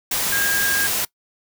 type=tone in noise; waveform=sine; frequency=1620 Hz; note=G#6; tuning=43 cents flat; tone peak=-20 dBFS; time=0.32-0.87 s; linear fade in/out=5 ms; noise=white; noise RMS=-22 dBFS; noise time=0.11-1.05 s; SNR=-1 dB; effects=noise-tail reverb RT60 0.1 s tail -22 dB re dry